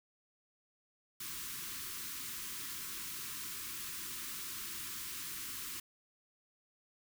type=band-stop noise; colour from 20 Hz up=white; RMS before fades=-43 dBFS; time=1.2-5.8 s; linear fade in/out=5 ms; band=400 to 980 Hz; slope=96 dB/octave; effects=none